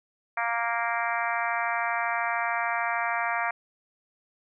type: harmonic tone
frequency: 233.1 Hz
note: A#3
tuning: in tune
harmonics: 3 / 4 / 5 / 6 / 7 / 8 / 9 / 10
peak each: -31 / -32 / -33 / -34 / -34 / -35 / -36 / -36 dBFS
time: 0.37-3.51 s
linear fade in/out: 5 ms
effects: none